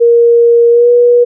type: tone with pitch glide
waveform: sine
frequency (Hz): 470 to 482.9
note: A#4 to B4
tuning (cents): +14 to -39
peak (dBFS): -3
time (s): 0-1.25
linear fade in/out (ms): 20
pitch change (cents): +47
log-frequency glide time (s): 0.7-0.9
effects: none